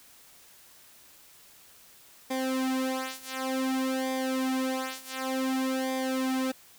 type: tone with flanger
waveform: sawtooth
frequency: 261.6 Hz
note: C4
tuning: in tune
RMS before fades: -30 dBFS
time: 2.3-6.52 s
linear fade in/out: 10 ms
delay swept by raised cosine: 0.71 to 3.81 ms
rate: 0.55 Hz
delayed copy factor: -0.95
effects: white hiss -55 dBFS RMS until 6.78 s